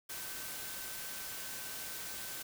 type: tone in noise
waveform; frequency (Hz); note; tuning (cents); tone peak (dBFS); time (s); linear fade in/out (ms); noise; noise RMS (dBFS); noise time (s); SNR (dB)
sine; 1535; G6; -37; -53; 0.09-2.43; 10; white; -43; 0.09-2.43; -13
effects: none